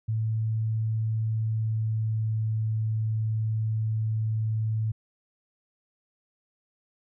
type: tone with pitch glide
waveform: sine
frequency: 110.6 to 109.9 Hz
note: A2 to A2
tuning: +9 to -2 cents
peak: -24 dBFS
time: 0.08-4.92 s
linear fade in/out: 10 ms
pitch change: -11 cents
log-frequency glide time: 1.34-2.33 s
effects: none